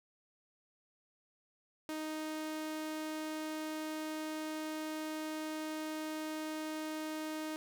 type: tone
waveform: sawtooth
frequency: 311.1 Hz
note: D#4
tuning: in tune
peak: -34 dBFS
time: 1.89-7.56 s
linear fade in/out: 0 ms
effects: none